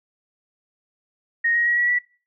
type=tone with pitch steps; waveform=sine; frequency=1864.7 / 1886.4 / 1908.3 / 1930.5 / 1952.9 Hz; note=A#6 / A#6 / A#6 / B6 / B6; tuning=0 / +20 / +40 / -40 / -20 cents; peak=-17 dBFS; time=1.44-1.99 s; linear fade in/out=10 ms; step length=110 ms; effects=noise-tail reverb RT60 0.4 s tail -23 dB re dry